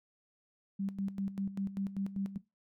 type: tone with tremolo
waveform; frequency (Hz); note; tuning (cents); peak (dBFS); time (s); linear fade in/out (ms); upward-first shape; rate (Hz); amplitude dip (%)
sine; 196; G3; 0; -32; 0.79-2.38; 10; square; 5.1; 75
effects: noise-tail reverb RT60 0.2 s tail -18 dB re dry